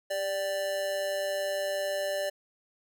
square tone with amplitude modulation, 587.3 Hz, D5, in tune, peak -27 dBFS, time 0.1-2.3 s, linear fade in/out 10 ms, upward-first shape sine, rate 189 Hz, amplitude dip 55%, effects none

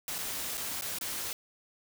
white noise with dropouts, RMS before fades -36 dBFS, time 0.08-1.33 s, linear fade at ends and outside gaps 1 ms, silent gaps 0.183-0.186 / 0.572-0.577 / 0.811-0.821 / 0.986-1.011 s, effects none

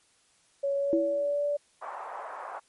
sine tone with pitch glide, 558 to 580.4 Hz, C#5 to D5, +11 to -21 cents, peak -25 dBFS, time 0.63-1.57 s, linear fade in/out 10 ms, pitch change +68 cents, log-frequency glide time 0.74-1.45 s
sine tone with exponential decay, 329.6 Hz, E4, in tune, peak -20 dBFS, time 0.93-1.34 s, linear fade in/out 1 ms, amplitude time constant 89 ms
white band-pass noise, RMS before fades -39 dBFS, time 1.81-2.6 s, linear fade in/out 20 ms, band 640 to 1100 Hz, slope 24 dB/octave
effects white hiss -65 dBFS RMS until 2.68 s + MP3 48 kbps

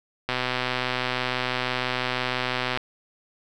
click train, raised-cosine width 0.3 ms, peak -9 dBFS, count 314, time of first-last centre 0.29-2.774 s, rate 126 Hz, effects none

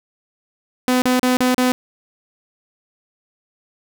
sawtooth tone bursts, 252.3 Hz, B3, 37 cents sharp, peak -10 dBFS, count 5, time 0.88-1.72 s, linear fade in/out 0 ms, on 140 ms, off 35 ms, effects none

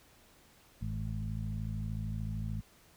harmonic tone with a mistuned harmonic, 53.3 Hz, G#1, 46 cents sharp, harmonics 1 / 2 / 3 / 4, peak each -39 / -37 / -41 / -43 dBFS, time 0.81-2.61 s, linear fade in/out 10 ms, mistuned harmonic 1, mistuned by -120 cents, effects pink hiss -62 dBFS RMS until 2.96 s

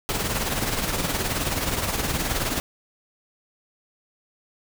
pink noise with tremolo, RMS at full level -23 dBFS, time 0.09-2.6 s, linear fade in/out 0 ms, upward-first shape triangle, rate 19 Hz, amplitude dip 60%, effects none

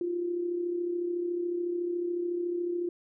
sine tone with amplitude modulation, 349.2 Hz, F4, in tune, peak -26 dBFS, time 0.01-2.89 s, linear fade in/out 2 ms, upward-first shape sine, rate 33.9 Hz, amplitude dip 50%, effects none

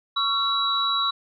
sine tone cluster, 1117 / 1357 / 3899 Hz, C#6 / E6 / B7, +13 / +50 / -23 cents, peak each -25 / -29 / -23 dBFS, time 0.16-1.11 s, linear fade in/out 10 ms, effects none

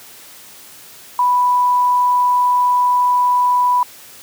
sine tone, 987.8 Hz, B5, in tune, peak -11 dBFS, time 1.19-3.83 s, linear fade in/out 2 ms, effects white hiss -40 dBFS RMS until 4.22 s + high-pass 80 Hz 12 dB/octave

